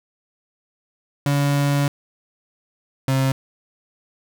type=tone pair in turn; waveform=35% pulse; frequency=142.4 / 133.64 Hz; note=C#3 / C3; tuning=+47 / +37 cents; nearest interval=minor second; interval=110 cents; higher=first; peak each=-15 / -15 dBFS; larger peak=neither; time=1.26-1.88 / 3.08-3.32 s; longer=first; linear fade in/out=2 ms; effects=none